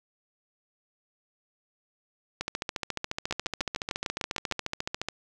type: two click trains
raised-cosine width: 0.2 ms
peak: -13 / -12 dBFS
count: 39 / 9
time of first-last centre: 2.41-5.086 / 3.31-4.513 s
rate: 14.2 / 6.65 Hz
effects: none